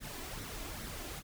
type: noise with flanger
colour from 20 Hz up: pink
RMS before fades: -43 dBFS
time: 0-1.23 s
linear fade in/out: 50 ms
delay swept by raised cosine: 0.51 to 3.01 ms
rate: 2.4 Hz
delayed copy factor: +0.55
effects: none